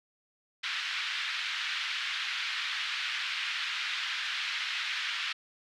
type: band-pass noise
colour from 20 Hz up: white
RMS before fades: -34 dBFS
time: 0.63-5.33 s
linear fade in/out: 10 ms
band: 1400 to 3700 Hz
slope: 24 dB/octave
effects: none